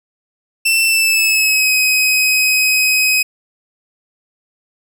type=tone with pitch glide; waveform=sawtooth; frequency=2677 to 2527 Hz; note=E7 to D#7; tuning=+26 to +26 cents; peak=-8 dBFS; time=0.65-3.23 s; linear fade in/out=10 ms; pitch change=-100 cents; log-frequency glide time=0.86-1.72 s; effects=none